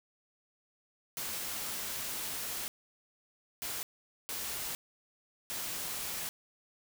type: noise bursts at uneven times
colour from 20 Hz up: white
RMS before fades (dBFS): -38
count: 4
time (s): 1.17-2.68 / 3.62-3.83 / 4.29-4.75 / 5.5-6.29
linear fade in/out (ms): 0
effects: none